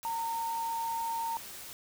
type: tone in noise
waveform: sine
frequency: 917 Hz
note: A#5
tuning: 29 cents flat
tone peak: -31 dBFS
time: 0.05-1.37 s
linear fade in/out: 0 ms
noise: white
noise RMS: -45 dBFS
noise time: 0.03-1.73 s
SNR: +11 dB
effects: none